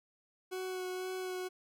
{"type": "tone with vibrato", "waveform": "40% pulse", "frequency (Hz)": 370, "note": "F#4", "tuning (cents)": 0, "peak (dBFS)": -36, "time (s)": [0.51, 1.49], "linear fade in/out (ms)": 20, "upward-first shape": "sine", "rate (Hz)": 2, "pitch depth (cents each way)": 13, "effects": []}